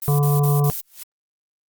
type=noise bursts; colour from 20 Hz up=violet; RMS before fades=-28 dBFS; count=4; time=0.02-0.808 s; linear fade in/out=5 ms; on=170 ms; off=36 ms
type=harmonic tone; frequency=144.5 Hz; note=D3; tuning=28 cents flat; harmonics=1 / 3 / 5 / 7 / 8; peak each=-15 / -25 / -29 / -32 / -33 dBFS; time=0.08-0.7 s; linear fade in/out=0 ms
type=noise with exponential growth; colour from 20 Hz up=blue; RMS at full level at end=-31 dBFS; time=0.82-1.03 s; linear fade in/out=2 ms; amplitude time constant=45 ms
effects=Opus 32 kbps